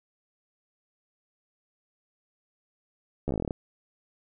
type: slowing click train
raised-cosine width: 2 ms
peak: -16 dBFS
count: 12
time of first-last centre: 3.28-3.508 s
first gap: 13 ms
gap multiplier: 1.09
effects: none